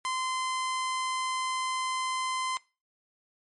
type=tone; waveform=sawtooth; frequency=1034 Hz; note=C6; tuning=21 cents flat; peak=-25 dBFS; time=0.05-2.57 s; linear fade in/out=0 ms; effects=noise-tail reverb RT60 0.3 s tail -22 dB re dry + MP3 48 kbps